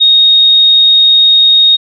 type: tone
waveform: sine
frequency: 3729 Hz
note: A#7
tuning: in tune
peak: -3 dBFS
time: 0-1.77 s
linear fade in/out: 20 ms
effects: none